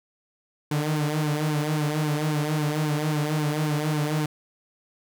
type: tone with flanger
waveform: sawtooth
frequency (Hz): 151.3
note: D#3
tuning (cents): -48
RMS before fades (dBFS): -25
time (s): 0.71-4.26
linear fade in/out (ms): 5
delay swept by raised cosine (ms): 1.5 to 5.9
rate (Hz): 3.7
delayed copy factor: -0.8
effects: none